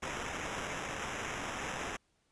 white noise with sample-and-hold, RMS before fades -39 dBFS, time 0.02-1.97 s, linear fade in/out 10 ms, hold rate 4410 Hz, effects pink hiss -75 dBFS RMS until 2.31 s + resampled to 22050 Hz

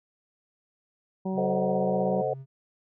harmonic tone, 189 Hz, F#3, 37 cents sharp, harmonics 1 / 2 / 3 / 4 / 5, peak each -28 / -34 / -38 / -40 / -42 dBFS, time 1.25-2.22 s, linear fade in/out 10 ms
triangle tone with pitch glide, 140 to 134.22 Hz, C#3 to C3, +18 to +45 cents, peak -36 dBFS, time 1.32-2.46 s, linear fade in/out 50 ms, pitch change -73 cents, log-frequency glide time 1.48-1.99 s
sine chord, A diminished seventh, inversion none, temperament equal, 440 / 523.3 / 622.3 / 740 Hz, A4 / C5 / Eb5 / Gb5, 0 / 0 / 0 / 0 cents, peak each -31 / -29 / -31 / -32 dBFS, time 1.37-2.34 s, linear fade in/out 10 ms
effects none

